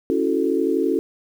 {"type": "chord", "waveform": "sine", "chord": "F# minor seventh", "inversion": "second", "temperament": "equal", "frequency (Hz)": [277.2, 329.6, 370, 440], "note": ["C#4", "E4", "F#4", "A4"], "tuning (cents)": [0, 0, 0, 0], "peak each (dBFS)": -23, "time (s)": [0.1, 0.99], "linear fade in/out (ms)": 0, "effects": ["8-bit"]}